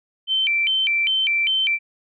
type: tone with vibrato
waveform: sine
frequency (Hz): 2691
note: E7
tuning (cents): +35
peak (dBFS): -17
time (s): 0.27-1.79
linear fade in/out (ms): 50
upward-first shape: square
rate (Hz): 2.5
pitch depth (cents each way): 240
effects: none